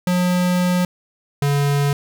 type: tone pair in turn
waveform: square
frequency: 179.6 / 142.55 Hz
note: F3 / C#3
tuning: +49 / +49 cents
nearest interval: major third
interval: 400 cents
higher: first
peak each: -16 dBFS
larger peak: neither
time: 0.07-0.85 / 1.42-1.93 s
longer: first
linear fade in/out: 2 ms
effects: none